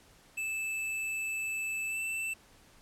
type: tone with pitch glide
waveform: square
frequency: 2629 to 2661 Hz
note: E7 to E7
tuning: -5 to +16 cents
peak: -33 dBFS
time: 0.37-2.34 s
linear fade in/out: 10 ms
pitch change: +21 cents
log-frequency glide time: 1.88-1.99 s
effects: pink hiss -60 dBFS RMS until 2.81 s + low-pass 12000 Hz 12 dB/octave